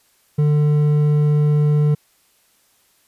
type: tone with hard clipping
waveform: triangle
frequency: 148.7 Hz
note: D3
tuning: 22 cents sharp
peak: -14 dBFS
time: 0.38-1.95 s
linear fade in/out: 10 ms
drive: 9 dB
effects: white hiss -59 dBFS RMS until 3.07 s + resampled to 32000 Hz